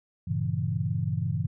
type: chord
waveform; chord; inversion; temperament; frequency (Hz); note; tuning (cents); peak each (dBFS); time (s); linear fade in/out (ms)
sine; G diminished seventh; none; equal; 98 / 116.54 / 138.59 / 164.81; G2 / Bb2 / Db3 / Fb3; 0 / 0 / 0 / 0; -31; 0.27-1.47; 10
effects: none